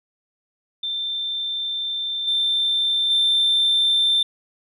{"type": "tone with level steps", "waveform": "sine", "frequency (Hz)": 3568, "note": "A7", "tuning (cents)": 23, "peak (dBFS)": [-23, -17, -14], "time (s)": [0.83, 4.23], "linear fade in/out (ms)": 5, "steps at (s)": [2.27, 3.1], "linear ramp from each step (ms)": 10, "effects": ["tanh soft clip ceiling -12 dBFS"]}